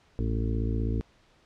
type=harmonic tone; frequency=55.8 Hz; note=A1; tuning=25 cents sharp; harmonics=1 / 2 / 4 / 5 / 6 / 7 / 8; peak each=-28 / -30 / -35 / -37 / -40 / -43 / -40 dBFS; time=0.19-1.01 s; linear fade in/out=0 ms; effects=pink hiss -62 dBFS RMS until 1.45 s + low-pass 5000 Hz 12 dB/octave